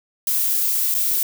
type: noise with dropouts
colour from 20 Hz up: violet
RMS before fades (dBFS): -20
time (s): 0.27-1.23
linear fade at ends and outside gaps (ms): 2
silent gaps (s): 0.943-0.948
effects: none